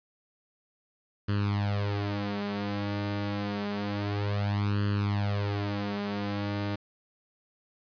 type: tone with flanger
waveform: sawtooth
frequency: 102 Hz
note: G#2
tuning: 31 cents flat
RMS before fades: -30 dBFS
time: 1.28-6.76 s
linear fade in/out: 10 ms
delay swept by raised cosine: 0.66 to 6.46 ms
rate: 0.28 Hz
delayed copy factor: +0.85
effects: resampled to 11025 Hz + 9-bit